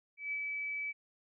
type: tone with ADSR envelope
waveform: sine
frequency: 2297 Hz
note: D7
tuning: 39 cents flat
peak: -33 dBFS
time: 0.17-0.93 s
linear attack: 150 ms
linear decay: 62 ms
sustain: -2 dB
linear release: 29 ms
effects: none